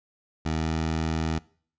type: tone with pitch glide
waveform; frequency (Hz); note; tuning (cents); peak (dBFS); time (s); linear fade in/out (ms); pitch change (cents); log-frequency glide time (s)
15% pulse; 79.4 to 80.09; D#2 to E2; +36 to -49; -19; 0.45-1.39; 10; +15; 0.55-0.68
effects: noise-tail reverb RT60 0.5 s tail -22 dB re dry + resampled to 16000 Hz